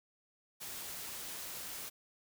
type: noise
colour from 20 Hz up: white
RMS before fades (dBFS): -44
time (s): 0.6-1.9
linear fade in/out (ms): 20
effects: none